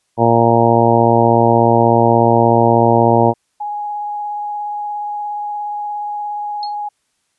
harmonic tone, 116.54 Hz, A#2, in tune, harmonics 1 / 2 / 3 / 4 / 5 / 6 / 7 / 8, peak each -17 / -17 / -17 / -17 / -17 / -17 / -17 / -17 dBFS, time 0.17-3.34 s, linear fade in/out 50 ms
sine tone with vibrato, 830.6 Hz, G#5, in tune, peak -20 dBFS, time 3.6-6.89 s, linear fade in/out 10 ms, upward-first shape triangle, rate 17 Hz, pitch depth 13 cents each way
sine tone with exponential decay, 4277 Hz, C8, 37 cents sharp, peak -21 dBFS, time 6.63-6.75 s, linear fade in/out 1 ms, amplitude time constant 24 ms
effects white hiss -66 dBFS RMS until 7.38 s + resampled to 24000 Hz

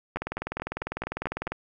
two click trains, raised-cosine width 0.5 ms, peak -19 / -15 dBFS, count 7 / 28, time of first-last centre 0.16-1.476 / 0.17-1.52 s, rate 4.56 / 20 Hz, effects none

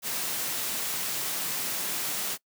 white high-pass noise, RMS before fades -31 dBFS, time 0.02-2.38 s, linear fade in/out 50 ms, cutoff 110 Hz, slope 96 dB/octave, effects noise-tail reverb RT60 0.1 s tail -22 dB re dry

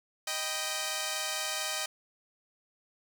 5% pulse chord, Eb augmented, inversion none, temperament equal, 622.3 / 784 / 987.8 Hz, Eb5 / G5 / B5, 0 / 0 / 0 cents, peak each -23 / -24 / -29 dBFS, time 0.27-1.86 s, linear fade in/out 5 ms, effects none

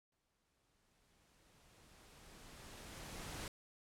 pink noise with exponential growth, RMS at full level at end -45 dBFS, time 0.12-3.48 s, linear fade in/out 2 ms, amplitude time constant 730 ms, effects low-pass 11000 Hz 12 dB/octave

